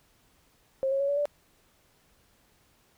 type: tone with pitch steps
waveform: sine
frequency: 534 / 545.9 / 558 / 570.3 / 583 Hz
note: C5 / C#5 / C#5 / C#5 / D5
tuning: +35 / -27 / +11 / +49 / -13 cents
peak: -24 dBFS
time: 0.83-1.255 s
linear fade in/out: 0 ms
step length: 85 ms
effects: pink hiss -65 dBFS RMS until 2.97 s